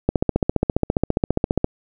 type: click train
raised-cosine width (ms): 2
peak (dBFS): -3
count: 24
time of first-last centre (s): 0.09-1.644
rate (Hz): 14.8
effects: none